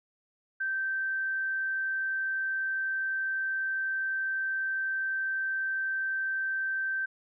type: tone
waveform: sine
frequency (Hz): 1557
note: G6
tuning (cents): -12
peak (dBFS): -28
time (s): 0.6-7.06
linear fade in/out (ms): 10
effects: none